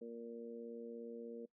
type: harmonic tone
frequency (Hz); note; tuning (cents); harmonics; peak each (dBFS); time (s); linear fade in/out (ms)
116.7; A#2; +2; 2 / 3 / 4 / 5; -50 / -55 / -47 / -60; 0.01-1.46; 10
effects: noise-tail reverb RT60 0.1 s tail -21 dB re dry